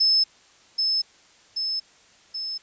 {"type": "tone with echo", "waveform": "sine", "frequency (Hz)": 5230, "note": "E8", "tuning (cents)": -15, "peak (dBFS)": -16, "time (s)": [0, 0.24], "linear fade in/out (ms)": 10, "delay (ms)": 780, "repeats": 3, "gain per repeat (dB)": -4, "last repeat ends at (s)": 2.58, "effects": ["white hiss -55 dBFS RMS until 2.62 s", "resampled to 16000 Hz"]}